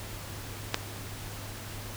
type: clicks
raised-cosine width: 0.2 ms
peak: -27 / -7 dBFS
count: 2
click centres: 0.741 / 0.744 s
effects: added 102 Hz sine -42 dBFS peak until 1.96 s + pink hiss -42 dBFS RMS until 1.96 s